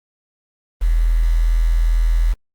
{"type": "tone with quantisation", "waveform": "sine", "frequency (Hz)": 41.14, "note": "E1", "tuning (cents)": -3, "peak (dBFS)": -12, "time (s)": [0.81, 2.34], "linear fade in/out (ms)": 20, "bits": 6, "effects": ["Opus 24 kbps"]}